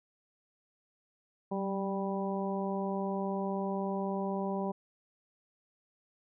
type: harmonic tone with a mistuned harmonic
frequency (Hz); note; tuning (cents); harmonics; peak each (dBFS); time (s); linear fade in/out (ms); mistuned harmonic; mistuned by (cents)
196; G3; 0; 1 / 2 / 3 / 4 / 5; -34 / -37 / -39 / -40 / -41; 1.51-4.72; 10; 1; -31
effects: none